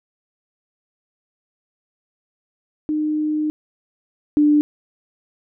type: tone pair in turn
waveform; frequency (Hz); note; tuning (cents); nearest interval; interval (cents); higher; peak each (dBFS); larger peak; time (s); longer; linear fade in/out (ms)
sine; 305.1 / 296.9; D#4 / D4; -34 / +19; unison; 47; first; -18 / -11; second; 2.89-3.5 / 4.37-4.61; first; 0
effects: none